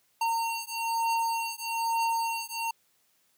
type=beating tone pair; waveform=square; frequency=915 / 916.1 Hz; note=A#5 / A#5; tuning=-32 / -30 cents; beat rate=1.1 Hz; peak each=-31 dBFS; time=0.21-2.71 s; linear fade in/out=5 ms; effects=white hiss -69 dBFS RMS until 3.37 s + high-pass 80 Hz 12 dB/octave